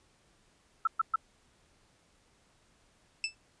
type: tone bursts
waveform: sine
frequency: 1318.5 Hz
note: E6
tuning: in tune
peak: -23 dBFS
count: 3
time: 0.85-1.159 s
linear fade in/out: 5 ms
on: 23 ms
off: 120 ms
type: tone with exponential decay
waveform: 25% pulse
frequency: 2637 Hz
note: E7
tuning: in tune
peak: -22 dBFS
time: 3.24-3.35 s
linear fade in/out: 1 ms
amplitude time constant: 22 ms
effects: pink hiss -67 dBFS RMS until 3.6 s + resampled to 22050 Hz